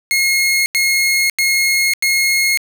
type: tone bursts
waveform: sawtooth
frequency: 2157 Hz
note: C#7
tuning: 48 cents flat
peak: -9 dBFS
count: 4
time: 0.11-2.574 s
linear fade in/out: 0 ms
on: 550 ms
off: 88 ms
effects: none